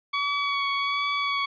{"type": "tone with vibrato", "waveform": "20% pulse", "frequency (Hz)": 1130, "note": "C#6", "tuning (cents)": 33, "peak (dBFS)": -19, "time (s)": [0.13, 1.46], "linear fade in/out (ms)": 10, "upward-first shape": "sine", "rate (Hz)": 1.3, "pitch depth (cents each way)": 18, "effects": ["resampled to 11025 Hz"]}